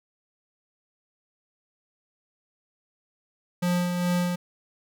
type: tone with tremolo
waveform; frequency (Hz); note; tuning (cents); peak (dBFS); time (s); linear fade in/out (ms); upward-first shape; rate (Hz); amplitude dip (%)
square; 177.1; F3; +24; -22; 3.62-4.36; 10; sine; 2.4; 40
effects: none